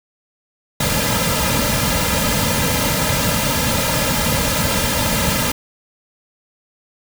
pink noise with comb filter, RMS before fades -18 dBFS, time 0.8-5.52 s, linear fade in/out 5 ms, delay 2.7 ms, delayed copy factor -0.85, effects none

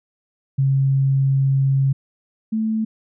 sine tone pair in turn, 135.8 / 219.9 Hz, C#3 / A3, -35 / -1 cents, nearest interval minor sixth, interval 834 cents, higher second, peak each -14 / -18 dBFS, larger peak first, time 0.58-1.93 / 2.52-2.85 s, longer first, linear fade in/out 10 ms, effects none

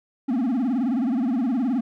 triangle tone with vibrato, 249.6 Hz, B3, 19 cents sharp, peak -18 dBFS, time 0.28-1.81 s, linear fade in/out 10 ms, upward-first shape sine, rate 19 Hz, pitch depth 200 cents each way, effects none

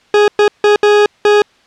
40% pulse tone bursts at uneven times, 415.3 Hz, G#4, in tune, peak -5 dBFS, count 5, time 0.14-0.28 / 0.39-0.48 / 0.64-0.76 / 0.83-1.06 / 1.25-1.42 s, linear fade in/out 2 ms, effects white hiss -50 dBFS RMS until 1.66 s + low-pass 4000 Hz 12 dB/octave

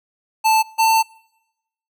square tone pair in turn, 880 / 892.3 Hz, A5 / A5, 0 / +24 cents, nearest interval unison, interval 24 cents, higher second, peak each -13 dBFS, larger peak neither, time 0.44-0.63 / 0.78-1.03 s, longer second, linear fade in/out 20 ms, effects noise-tail reverb RT60 0.9 s tail -25 dB re dry

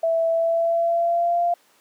sine tone with pitch glide, 659.3 to 693.3 Hz, E5 to F5, 0 to -13 cents, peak -17 dBFS, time 0.03-1.54 s, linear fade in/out 5 ms, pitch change +87 cents, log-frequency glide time 0.29-1.42 s, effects pink hiss -58 dBFS RMS until 1.8 s + high-pass 400 Hz 12 dB/octave

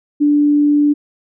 sine tone, 292.9 Hz, D4, 5 cents flat, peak -9 dBFS, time 0.2-0.94 s, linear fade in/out 20 ms, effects none

